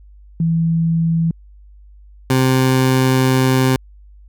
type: tone pair in turn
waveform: sine / 20% pulse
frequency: 164.81 / 130.36 Hz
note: E3 / C3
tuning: 0 / -6 cents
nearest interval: major third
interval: 406 cents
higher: first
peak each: -13 / -7 dBFS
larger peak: second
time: 0.4-1.31 / 2.3-3.76 s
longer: second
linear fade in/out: 2 ms
effects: added 50 Hz sine -40 dBFS peak until 4.28 s